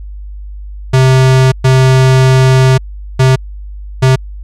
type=tone bursts at uneven times; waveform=square; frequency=130.81 Hz; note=C3; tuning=in tune; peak=-5 dBFS; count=4; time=0.93-1.52 / 1.64-2.78 / 3.19-3.36 / 4.02-4.16 s; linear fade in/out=10 ms; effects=added 50 Hz sine -23 dBFS peak until 4.43 s + low-pass 8000 Hz 12 dB/octave